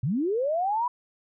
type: linear sweep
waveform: sine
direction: up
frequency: 109.2 to 1000 Hz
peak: -23 dBFS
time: 0.03-0.88 s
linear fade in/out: 5 ms
effects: none